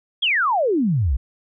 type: exponential sweep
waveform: sine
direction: down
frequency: 3427 to 55 Hz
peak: -16 dBFS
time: 0.22-1.17 s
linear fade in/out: 10 ms
effects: none